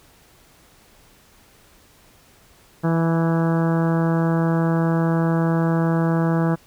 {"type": "harmonic tone with a mistuned harmonic", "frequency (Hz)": 164.81, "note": "E3", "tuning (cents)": 0, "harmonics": [1, 2, 3, 4, 5, 6, 7, 8, 9, 10], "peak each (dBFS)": [-18, -24, -28, -30, -32, -34, -35, -36, -37, -38], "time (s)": [2.83, 6.56], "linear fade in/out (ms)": 20, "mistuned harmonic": 5, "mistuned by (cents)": 21, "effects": ["pink hiss -53 dBFS RMS until 6.66 s"]}